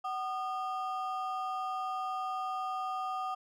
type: ring-modulated tone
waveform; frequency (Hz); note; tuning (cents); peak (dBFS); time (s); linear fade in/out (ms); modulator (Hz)
triangle; 987; B5; -1; -28; 0.04-3.35; 10; 235
effects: none